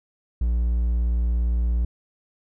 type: tone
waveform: triangle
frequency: 58.7 Hz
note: A#1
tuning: 13 cents sharp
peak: -17 dBFS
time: 0.41-1.85 s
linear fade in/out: 5 ms
effects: none